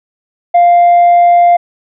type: tone with tanh clipping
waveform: sine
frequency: 698 Hz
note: F5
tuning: 1 cent flat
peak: -4 dBFS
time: 0.54-1.57 s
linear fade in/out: 10 ms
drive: 1 dB
effects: none